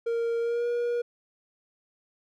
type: tone with pitch glide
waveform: triangle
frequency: 464.7 to 478 Hz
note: A#4 to A#4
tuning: -5 to +43 cents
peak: -23 dBFS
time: 0.06-1.02 s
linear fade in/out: 10 ms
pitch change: +48 cents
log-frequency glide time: 0.4-0.67 s
effects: none